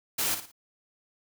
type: noise with echo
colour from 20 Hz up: white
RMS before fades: -28 dBFS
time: 0.18-0.35 s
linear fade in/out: 10 ms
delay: 56 ms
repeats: 3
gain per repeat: -9 dB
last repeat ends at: 0.518 s
effects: none